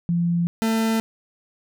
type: tone pair in turn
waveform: sine / 40% pulse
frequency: 171.6 / 223.5 Hz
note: F3 / A3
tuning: -30 / +27 cents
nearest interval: perfect fourth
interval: 457 cents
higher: second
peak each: -18 dBFS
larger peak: neither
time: 0.09-0.47 / 0.62-1 s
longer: neither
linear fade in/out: 0 ms
effects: none